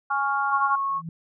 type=chord; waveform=sine; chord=Db major; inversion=second; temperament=equal; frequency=830.6 / 1108.7 / 1396.9 Hz; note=Ab5 / Db6 / F6; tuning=0 / 0 / 0 cents; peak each=-26 dBFS; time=0.1-0.76 s; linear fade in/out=10 ms
type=tone; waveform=sine; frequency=1098 Hz; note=C#6; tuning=17 cents flat; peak=-23 dBFS; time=0.49-1.02 s; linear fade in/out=50 ms
type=tone with exponential growth; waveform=sine; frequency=164.4 Hz; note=E3; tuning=4 cents flat; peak=-28 dBFS; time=0.86-1.09 s; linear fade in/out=2 ms; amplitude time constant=49 ms
effects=none